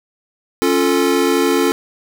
square chord, Db augmented, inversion none, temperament equal with one note detuned, 275.7 / 349.2 / 440 Hz, Db4 / F4 / A4, -9 / 0 / 0 cents, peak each -18 dBFS, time 0.62-1.72 s, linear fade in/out 0 ms, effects none

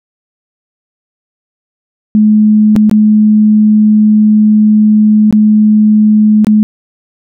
sine tone with dropouts, 213.2 Hz, G#3, 46 cents sharp, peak -3 dBFS, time 2.15-6.63 s, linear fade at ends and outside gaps 0 ms, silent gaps 2.755-2.763 / 2.896-2.913 / 5.309-5.326 / 6.446-6.469 s, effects none

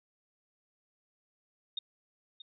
sine tone with echo, 3688 Hz, A#7, 19 cents flat, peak -32 dBFS, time 1.77-1.79 s, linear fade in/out 5 ms, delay 630 ms, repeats 1, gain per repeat -13 dB, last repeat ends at 2.42 s, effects none

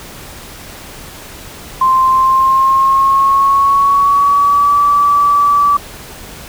sine tone with pitch glide, 1046 to 1153.9 Hz, C6 to D6, -1 to -31 cents, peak -7 dBFS, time 1.81-5.77 s, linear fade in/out 5 ms, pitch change +170 cents, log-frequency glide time 2.09-4.79 s, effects pink hiss -32 dBFS RMS until 6.48 s

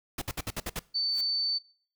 pink noise bursts, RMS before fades -33 dBFS, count 7, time 0.18-0.793 s, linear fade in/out 5 ms, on 37 ms, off 59 ms
sine tone, 4535 Hz, C#8, 39 cents sharp, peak -26 dBFS, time 0.94-1.59 s, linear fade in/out 20 ms
white noise with exponential growth, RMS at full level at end -41 dBFS, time 1.04-1.21 s, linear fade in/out 5 ms, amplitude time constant 36 ms
effects noise-tail reverb RT60 0.5 s tail -22 dB re dry

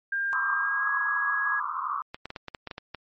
sine tone with pitch glide, 1600 to 1661.2 Hz, G6 to G#6, +35 to 0 cents, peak -25 dBFS, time 0.12-1.6 s, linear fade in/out 5 ms, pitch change +65 cents, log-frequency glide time 0.53-0.9 s
white band-pass noise, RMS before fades -31 dBFS, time 0.33-2.02 s, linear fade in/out 0 ms, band 1000 to 1300 Hz, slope 96 dB/octave
clicks, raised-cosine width 0.3 ms, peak -20 dBFS, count 10, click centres 2.145 / 2.256 / 2.304 / 2.362 / 2.483 / 2.548 / 2.673 / 2.712 / 2.781 / 2.947 s
effects MP3 32 kbps

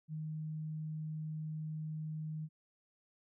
sine tone, 155.56 Hz, D#3, in tune, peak -38 dBFS, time 0.08-2.49 s, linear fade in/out 50 ms, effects none

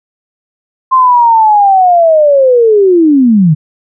sine linear sweep, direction down, 1056 to 144.2 Hz, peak -3 dBFS, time 0.91-3.55 s, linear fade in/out 20 ms, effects none

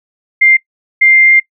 sine tone bursts at uneven times, 2101 Hz, C7, 7 cents sharp, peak -4 dBFS, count 2, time 0.41-0.57 / 1.01-1.4 s, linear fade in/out 10 ms, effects noise-tail reverb RT60 0.1 s tail -21 dB re dry

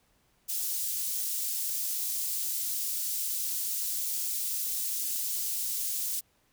white high-pass noise, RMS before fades -32 dBFS, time 0.48-6.21 s, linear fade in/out 20 ms, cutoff 5800 Hz, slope 12 dB/octave, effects pink hiss -69 dBFS RMS until 6.52 s

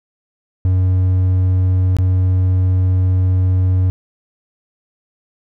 triangle tone with dropouts, 92.5 Hz, F#2, in tune, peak -9 dBFS, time 0.65-3.9 s, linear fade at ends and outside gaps 0 ms, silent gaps 1.967-1.986 s, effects none

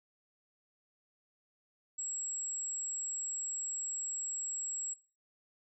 sine tone, 7670 Hz, A#8, 48 cents sharp, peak -35 dBFS, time 1.98-4.94 s, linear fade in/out 10 ms, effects noise-tail reverb RT60 0.3 s tail -18 dB re dry

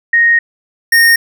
sine / square tone pair in turn, 1865 / 1846.8 Hz, A#6 / A#6, 0 / -17 cents, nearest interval unison, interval 17 cents, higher first, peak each -6 dBFS, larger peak neither, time 0.13-0.39 / 0.92-1.16 s, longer first, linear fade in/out 5 ms, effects none

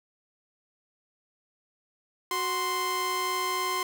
sawtooth tone pair together, 370 / 1046.5 Hz, F#4 / C6, 0 / 0 cents, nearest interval octave + tritone, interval 1800 cents, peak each -30 / -24 dBFS, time 2.31-3.83 s, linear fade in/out 2 ms, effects 9-bit

